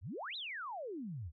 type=exponential two-way sweep; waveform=sine; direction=up then down; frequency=70.6 to 4123 to 70.6 Hz; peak=-40 dBFS; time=0.01-1.32 s; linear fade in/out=50 ms; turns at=0.36 s; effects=none